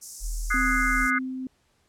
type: high-pass noise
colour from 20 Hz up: pink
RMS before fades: -38 dBFS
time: 0.01-1.11 s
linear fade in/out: 20 ms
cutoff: 5600 Hz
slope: 48 dB/octave
type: tone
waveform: sine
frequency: 39.75 Hz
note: D#1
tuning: 38 cents sharp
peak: -27 dBFS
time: 0.2-1.08 s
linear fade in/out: 50 ms
type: chord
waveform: sine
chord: Ab dominant seventh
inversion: second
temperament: equal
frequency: 1244.5 / 1480 / 1661.2 / 2093 Hz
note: Eb6 / Gb6 / Ab6 / C7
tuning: 0 / 0 / 0 / 0 cents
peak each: -27 / -26 / -31 / -26 dBFS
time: 0.5-1.19 s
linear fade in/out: 10 ms
type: tone with tremolo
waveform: sine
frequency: 259.3 Hz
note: C4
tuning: 15 cents flat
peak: -27 dBFS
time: 0.54-1.47 s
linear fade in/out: 2 ms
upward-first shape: sine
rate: 2.1 Hz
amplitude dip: 30%
effects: pink hiss -67 dBFS RMS until 1.88 s + low-pass 10000 Hz 12 dB/octave